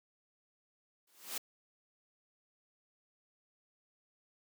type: noise with exponential growth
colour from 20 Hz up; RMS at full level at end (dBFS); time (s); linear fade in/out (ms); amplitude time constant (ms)
white; -35; 1.07-1.38; 5; 66
effects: high-pass 200 Hz 12 dB/octave

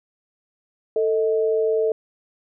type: tone pair together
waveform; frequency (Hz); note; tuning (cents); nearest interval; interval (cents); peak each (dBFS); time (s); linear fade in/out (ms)
sine; 443.9 / 628.9; A4 / D#5; +15 / +18; tritone; 603; -18 / -25; 0.96-1.92; 2
effects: none

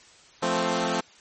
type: chord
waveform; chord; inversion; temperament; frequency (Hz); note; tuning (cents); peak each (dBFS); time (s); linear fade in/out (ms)
10% pulse; F major; none; equal; 174.61 / 220 / 261.6; F3 / A3 / C4; 0 / 0 / 0; -20; 0.42-1.01; 10
effects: white hiss -53 dBFS RMS until 1.2 s + MP3 32 kbps

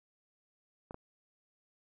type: clicks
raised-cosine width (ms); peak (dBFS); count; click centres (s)
1; -30; 2; 0.909 / 0.944
effects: none

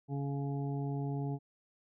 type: harmonic tone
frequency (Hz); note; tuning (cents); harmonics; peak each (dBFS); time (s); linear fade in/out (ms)
140.2; C#3; +20; 1 / 2 / 3 / 5 / 6; -34 / -40 / -44 / -48 / -50; 0.08-1.39; 50
effects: none

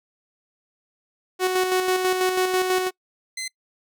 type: tone with tremolo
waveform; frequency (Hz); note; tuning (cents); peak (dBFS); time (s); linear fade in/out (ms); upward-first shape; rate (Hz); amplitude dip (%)
sawtooth; 370; F#4; 0; -14; 1.39-2.91; 50; square; 6.1; 40
type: tone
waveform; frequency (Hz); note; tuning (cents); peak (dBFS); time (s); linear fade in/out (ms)
15% pulse; 2055; C7; -32; -22; 3.37-3.48; 5
effects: noise-tail reverb RT60 0.1 s tail -25 dB re dry

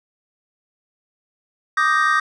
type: chord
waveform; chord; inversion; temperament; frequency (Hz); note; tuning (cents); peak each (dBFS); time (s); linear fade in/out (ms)
triangle; Eb major seventh; third; equal; 1174.7 / 1244.5 / 1568 / 1864.7; D6 / Eb6 / G6 / Bb6; 0 / 0 / 0 / 0; -20 / -17 / -19 / -19; 1.77-2.2; 5
effects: resampled to 22050 Hz

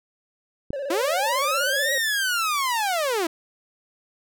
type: click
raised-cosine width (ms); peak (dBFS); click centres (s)
3; -15; 0.705
type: tone with vibrato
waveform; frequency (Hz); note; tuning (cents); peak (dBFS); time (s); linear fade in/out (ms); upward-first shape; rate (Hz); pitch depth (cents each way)
triangle; 553; C#5; -4; -25; 0.73-1.98; 2; square; 16; 70
type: linear two-way sweep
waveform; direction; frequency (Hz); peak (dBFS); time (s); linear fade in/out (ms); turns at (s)
sawtooth; up then down; 311.1 to 1917 to 311.1; -18; 0.9-3.27; 5; 1.93
effects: none

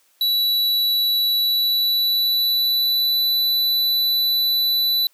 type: tone with pitch glide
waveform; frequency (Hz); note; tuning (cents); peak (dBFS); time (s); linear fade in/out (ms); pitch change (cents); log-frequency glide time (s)
square; 3936 to 3975; B7 to B7; -7 to +10; -17; 0.21-5.07; 2; +17; 1.31-3.18
effects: white hiss -60 dBFS RMS until 5.13 s + high-pass 400 Hz 12 dB/octave

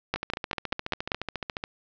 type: two click trains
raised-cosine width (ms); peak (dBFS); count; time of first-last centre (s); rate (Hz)
0.3; -9 / -15; 6 / 22; 0.14-1.118 / 0.16-1.639; 5.11 / 14.2
effects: resampled to 16000 Hz + 8-bit

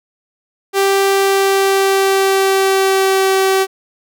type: tone with pitch glide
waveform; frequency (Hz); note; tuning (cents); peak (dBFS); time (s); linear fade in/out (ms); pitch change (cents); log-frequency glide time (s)
sawtooth; 392 to 383.7; G4 to G4; 0 to -37; -7; 0.73-3.67; 50; -37; 1.05-3.36
effects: none

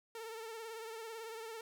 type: tone with vibrato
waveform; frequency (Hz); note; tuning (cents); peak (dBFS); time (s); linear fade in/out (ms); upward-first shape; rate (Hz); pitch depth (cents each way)
sawtooth; 449.7; A4; +38; -40; 0.15-1.61; 2; triangle; 18; 64
effects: none

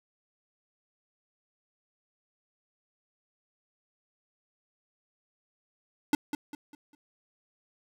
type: tone with echo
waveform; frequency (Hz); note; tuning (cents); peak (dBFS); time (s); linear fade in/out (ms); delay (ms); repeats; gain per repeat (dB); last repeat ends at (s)
square; 293.7; D4; 0; -21; 6.13-6.15; 2; 200; 4; -9; 6.95
effects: none

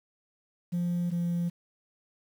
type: tone pair in turn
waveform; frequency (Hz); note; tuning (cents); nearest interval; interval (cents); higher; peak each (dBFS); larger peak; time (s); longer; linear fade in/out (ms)
sine; 174.61 / 172.6; F3 / F3; 0 / -20; unison; 20; first; -24; neither; 0.72-1.11 / 1.11-1.5; neither; 20
effects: tanh soft clip ceiling -25 dBFS + 9-bit

